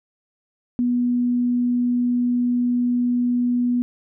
sine tone, 244.2 Hz, B3, 19 cents flat, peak -17 dBFS, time 0.79-3.82 s, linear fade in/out 0 ms, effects none

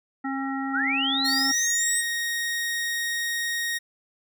harmonic tone, 270.4 Hz, C#4, 43 cents flat, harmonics 1 / 3 / 5 / 7, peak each -28 / -33 / -35 / -36 dBFS, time 0.24-1.52 s, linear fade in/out 10 ms
sine linear sweep, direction up, 1286 to 8400 Hz, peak -23 dBFS, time 0.73-2.02 s, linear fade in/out 20 ms
sawtooth tone, 1869 Hz, A#6, 4 cents sharp, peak -22 dBFS, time 1.24-3.79 s, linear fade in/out 20 ms
effects none

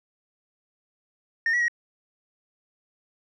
sine tone with pitch steps, 1828 / 1933 / 1894 Hz, A#6 / B6 / A#6, -34 / -38 / +27 cents, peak -18 dBFS, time 1.46-1.682 s, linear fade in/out 2 ms, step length 74 ms, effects tanh soft clip ceiling -19 dBFS

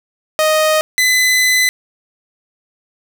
sawtooth tone pair in turn, 622.3 / 2013 Hz, D#5 / B6, 0 / +33 cents, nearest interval octave + minor sixth, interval 2033 cents, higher second, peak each -7 dBFS, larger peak neither, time 0.39-0.81 / 0.98-1.69 s, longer second, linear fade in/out 0 ms, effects none

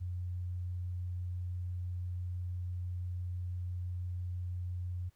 sine tone, 89.4 Hz, F2, 41 cents sharp, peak -35 dBFS, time 0-5.1 s, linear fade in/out 20 ms, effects pink hiss -74 dBFS RMS until 5.15 s

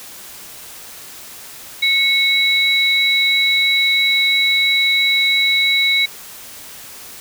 sine tone pair together, 2200 / 3901 Hz, C#7 / B7, -14 / -22 cents, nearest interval minor seventh, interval 992 cents, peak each -15 dBFS, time 1.82-6.06 s, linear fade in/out 10 ms, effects white hiss -36 dBFS RMS until 7.2 s

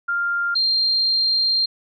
sine tone pair in turn, 1396.9 / 4186 Hz, F6 / C8, 0 / 0 cents, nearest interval octave + perfect fifth, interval 1900 cents, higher second, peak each -19 / -16 dBFS, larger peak second, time 0.08-0.55 / 0.55-1.66 s, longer second, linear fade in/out 10 ms, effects none

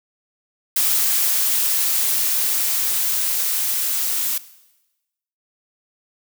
blue noise with level ramp, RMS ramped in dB -18 to -22 dBFS, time 0.76-4.38 s, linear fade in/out 5 ms, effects noise-tail reverb RT60 1.0 s tail -17 dB re dry

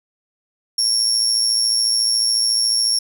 35% pulse tone with amplitude modulation, 5500 Hz, F8, 27 cents flat, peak -10 dBFS, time 0.78-2.99 s, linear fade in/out 5 ms, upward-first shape sine, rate 114 Hz, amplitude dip 60%, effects none

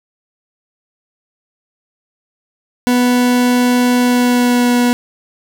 40% pulse tone with pitch glide, 246.7 to 243.7 Hz, B3 to B3, -2 to -23 cents, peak -9 dBFS, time 2.87-4.93 s, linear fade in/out 0 ms, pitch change -21 cents, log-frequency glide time 3.98-4.71 s, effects none

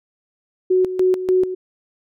sine tone with tremolo, 370 Hz, F#4, in tune, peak -12 dBFS, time 0.7-1.55 s, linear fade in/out 10 ms, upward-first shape square, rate 3.4 Hz, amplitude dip 70%, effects none

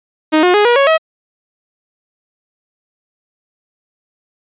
sawtooth tone with pitch steps, 311.1 / 359.4 / 415.3 / 479.8 / 554.3 / 640.4 Hz, D#4 / F4 / G#4 / A#4 / C#5 / D#5, 0 / +50 / 0 / +50 / 0 / +50 cents, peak -4 dBFS, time 0.32-0.98 s, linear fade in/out 20 ms, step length 110 ms, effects resampled to 8000 Hz

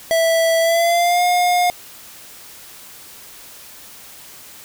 square tone with pitch glide, 658 to 713.4 Hz, E5 to F5, -3 to +37 cents, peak -14 dBFS, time 0.11-1.7 s, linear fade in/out 0 ms, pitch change +140 cents, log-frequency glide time 0.6-1.23 s, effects white hiss -40 dBFS RMS until 4.64 s

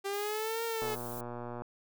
sawtooth linear two-way sweep, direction up then down, 392 to 462.5 to 426 Hz, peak -29 dBFS, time 0.04-0.96 s, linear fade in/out 20 ms, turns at 0.64 s
violet noise, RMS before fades -45 dBFS, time 0.13-1.21 s, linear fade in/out 5 ms
click train, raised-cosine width 1 ms, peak -27 dBFS, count 97, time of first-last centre 0.82-1.62 s, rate 120 Hz
effects none

